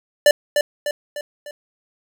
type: tone with echo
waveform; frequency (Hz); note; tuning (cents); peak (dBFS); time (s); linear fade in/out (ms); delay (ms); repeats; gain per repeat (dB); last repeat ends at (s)
square; 587.3; D5; 0; -9; 0.26-0.31; 2; 300; 4; -6; 1.51
effects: none